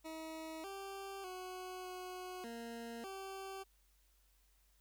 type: tone with pitch steps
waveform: 20% pulse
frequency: 319.3 / 391.1 / 368.5 / 366.3 / 232.5 / 386.6 Hz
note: D#4 / G4 / F#4 / F#4 / A#3 / G4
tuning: +45 / -4 / -7 / -17 / -4 / -24 cents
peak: -40 dBFS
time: 0.04-3.64 s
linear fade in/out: 20 ms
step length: 600 ms
effects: added 48 Hz sine -70 dBFS peak until 4.8 s + white hiss -75 dBFS RMS until 4.8 s